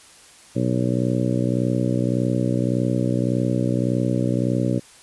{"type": "harmonic tone", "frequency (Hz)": 61.74, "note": "B1", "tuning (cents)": 0, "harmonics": [2, 3, 4, 5, 6, 7, 8, 9], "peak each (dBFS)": [-23, -25, -25, -26, -32, -33, -33, -30], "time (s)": [0.55, 4.8], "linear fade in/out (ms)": 20, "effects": ["white hiss -48 dBFS RMS until 5.02 s", "resampled to 24000 Hz"]}